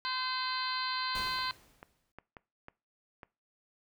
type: harmonic tone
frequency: 514 Hz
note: C5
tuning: 31 cents flat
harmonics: 2 / 3 / 4 / 5 / 6 / 7 / 8 / 9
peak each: -36 / -39 / -43 / -46 / -44 / -47 / -38 / -44 dBFS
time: 0.05-1.51 s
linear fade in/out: 0 ms
type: noise with exponential decay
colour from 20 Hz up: pink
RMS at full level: -42 dBFS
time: 1.15-2.12 s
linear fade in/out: 2 ms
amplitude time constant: 210 ms
type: clicks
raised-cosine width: 0.5 ms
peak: -31 dBFS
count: 7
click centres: 1.273 / 1.388 / 1.829 / 2.186 / 2.368 / 2.684 / 3.232 s
effects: noise-tail reverb RT60 0.3 s tail -22 dB re dry